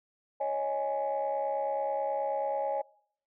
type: chord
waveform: sine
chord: C# suspended second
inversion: none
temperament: just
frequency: 554.4 / 623.7 / 831.5 Hz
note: C#5 / D#5 / G#5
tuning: 0 / +4 / +2 cents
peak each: -31 / -34 / -31 dBFS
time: 0.4-2.82 s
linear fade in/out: 10 ms
effects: noise-tail reverb RT60 0.6 s tail -23 dB re dry + tanh soft clip ceiling -22 dBFS